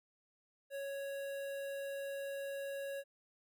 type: tone with notch filter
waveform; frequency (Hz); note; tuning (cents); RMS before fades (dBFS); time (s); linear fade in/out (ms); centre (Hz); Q
square; 554.4; C#5; 0; -42; 0.7-3.04; 50; 5500; 1.1
effects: none